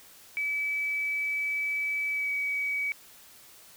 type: tone with pitch glide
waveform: sine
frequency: 2296 to 2271 Hz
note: D7 to C#7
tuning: -40 to +41 cents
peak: -27 dBFS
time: 0.37-2.92 s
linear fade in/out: 0 ms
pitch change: -19 cents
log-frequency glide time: 2.11-2.31 s
effects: white hiss -53 dBFS RMS until 3.76 s